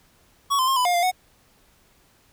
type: tone with pitch steps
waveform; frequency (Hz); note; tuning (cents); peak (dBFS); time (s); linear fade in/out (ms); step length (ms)
square; 1120 / 1034 / 1068 / 998 / 710 / 696 / 737; C#6 / C6 / C6 / B5 / F5 / F5 / F#5; +18 / -21 / +35 / +18 / +28 / -6 / -7; -19; 0.5-1.116; 20; 88
effects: pink hiss -59 dBFS RMS until 2.32 s